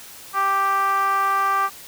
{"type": "tone with band-pass filter", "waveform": "10% pulse", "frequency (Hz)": 392, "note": "G4", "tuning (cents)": 0, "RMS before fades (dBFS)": -20, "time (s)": [0.33, 1.7], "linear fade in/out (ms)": 50, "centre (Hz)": 1100, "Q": 4.1, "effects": ["white hiss -41 dBFS RMS until 1.87 s"]}